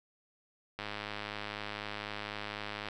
click train, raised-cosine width 0.3 ms, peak -22 dBFS, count 219, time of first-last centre 0.79-2.886 s, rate 104 Hz, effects none

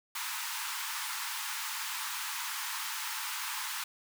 pink high-pass noise, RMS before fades -37 dBFS, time 0.15-3.84 s, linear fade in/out 5 ms, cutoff 860 Hz, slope 96 dB/octave, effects none

